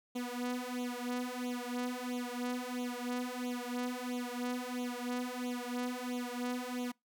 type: tone with flanger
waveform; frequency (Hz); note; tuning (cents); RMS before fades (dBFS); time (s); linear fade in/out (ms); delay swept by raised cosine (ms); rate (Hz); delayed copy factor
sawtooth; 246.9; B3; 0; -38; 0.15-6.92; 10; 0.29 to 4.09; 1.5; +0.95
effects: noise-tail reverb RT60 0.2 s tail -25 dB re dry